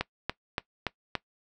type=click train; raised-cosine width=0.3 ms; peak=-12 dBFS; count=5; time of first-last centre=0.01-1.153 s; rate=3.5 Hz; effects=noise-tail reverb RT60 0.1 s tail -20 dB re dry